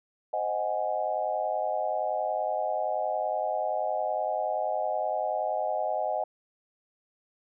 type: chord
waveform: sine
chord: Ab dominant seventh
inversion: first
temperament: equal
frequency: 523.3 / 622.3 / 740 / 830.6 Hz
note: C5 / Eb5 / Gb5 / Ab5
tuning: 0 / 0 / 0 / 0 cents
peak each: -36 / -30 / -31 / -33 dBFS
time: 0.33-6.24 s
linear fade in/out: 5 ms
effects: none